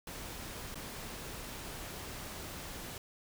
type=noise with dropouts; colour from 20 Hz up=pink; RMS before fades=-44 dBFS; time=0.07-2.98 s; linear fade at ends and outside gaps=2 ms; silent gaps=0.745-0.755 s; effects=none